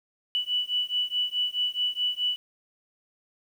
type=beating tone pair; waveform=sine; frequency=2960 / 2964.7 Hz; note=F#7 / F#7; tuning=0 / +3 cents; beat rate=4.7 Hz; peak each=-28 dBFS; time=0.35-2.36 s; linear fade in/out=0 ms; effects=9-bit